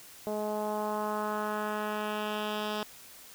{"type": "tone with low-pass filter sweep", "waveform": "10% pulse", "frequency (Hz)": 211.5, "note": "G#3", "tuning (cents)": 32, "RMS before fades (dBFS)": -33, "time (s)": [0.27, 2.83], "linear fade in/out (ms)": 0, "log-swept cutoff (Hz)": [610, 4300], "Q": 1.7, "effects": ["white hiss -51 dBFS RMS until 3.34 s"]}